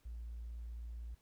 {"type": "tone", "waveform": "triangle", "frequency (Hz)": 57.9, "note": "A#1", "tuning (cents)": -11, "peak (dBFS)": -39, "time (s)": [0.05, 1.15], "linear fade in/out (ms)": 10, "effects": ["tanh soft clip ceiling -40 dBFS", "pink hiss -74 dBFS RMS until 1.21 s"]}